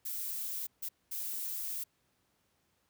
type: noise bursts at uneven times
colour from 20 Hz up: violet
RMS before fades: -38 dBFS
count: 3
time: 0.05-0.67 / 0.82-0.89 / 1.11-1.84 s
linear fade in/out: 10 ms
effects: pink hiss -75 dBFS RMS until 2.89 s + high-pass 60 Hz 12 dB/octave